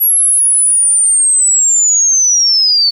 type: linear sweep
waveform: sine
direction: down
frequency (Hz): 11470 to 4435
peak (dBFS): -7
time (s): 0-2.91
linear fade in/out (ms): 20
effects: 7-bit